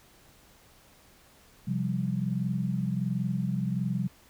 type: chord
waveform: sine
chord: C suspended fourth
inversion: none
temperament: equal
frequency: 130.81 / 174.61 / 196 Hz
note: C3 / F3 / G3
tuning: 0 / 0 / 0 cents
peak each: -31 dBFS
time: 1.67-4.08 s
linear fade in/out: 10 ms
effects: pink hiss -58 dBFS RMS until 4.29 s